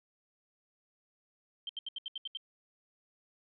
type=tone bursts; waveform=sine; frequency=3141 Hz; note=G7; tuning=3 cents sharp; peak=-36 dBFS; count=8; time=1.67-2.372 s; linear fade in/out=2 ms; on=23 ms; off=74 ms; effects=none